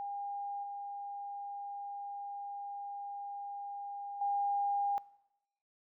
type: tone with level steps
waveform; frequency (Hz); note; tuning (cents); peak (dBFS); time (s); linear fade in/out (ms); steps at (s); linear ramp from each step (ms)
sine; 807; G#5; -50; -37 / -40 / -30; 0-4.98; 0; 0.63 / 4.21; 5
effects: noise-tail reverb RT60 0.9 s tail -21 dB re dry